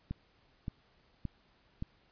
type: click train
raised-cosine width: 5 ms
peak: -24 dBFS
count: 4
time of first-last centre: 0.11-1.824 s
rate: 1.75 Hz
effects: pink hiss -68 dBFS RMS until 2.11 s + resampled to 11025 Hz